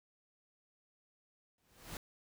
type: noise with exponential growth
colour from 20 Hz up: pink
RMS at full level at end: -42 dBFS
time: 1.58-1.97 s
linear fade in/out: 1 ms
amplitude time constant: 83 ms
effects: none